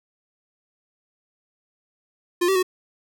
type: tone with pitch steps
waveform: square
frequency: 351.3 / 384.6 / 368.6 Hz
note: F4 / G4 / F#4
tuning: +10 / -33 / -7 cents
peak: -18 dBFS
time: 2.41-2.629 s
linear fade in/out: 10 ms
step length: 73 ms
effects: none